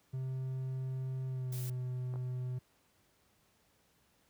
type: tone with pitch glide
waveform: triangle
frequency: 130.81 to 126.28 Hz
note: C3 to B2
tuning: 0 to +39 cents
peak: -33 dBFS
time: 0.13-2.59 s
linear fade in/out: 10 ms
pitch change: -61 cents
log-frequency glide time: 1.28-1.58 s
type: noise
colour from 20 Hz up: blue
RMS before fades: -47 dBFS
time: 1.52-1.7 s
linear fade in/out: 5 ms
type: clicks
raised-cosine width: 1 ms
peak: -36 dBFS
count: 2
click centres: 2.139 / 2.158 s
effects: pink hiss -71 dBFS RMS until 4.29 s + high-pass 60 Hz 12 dB/octave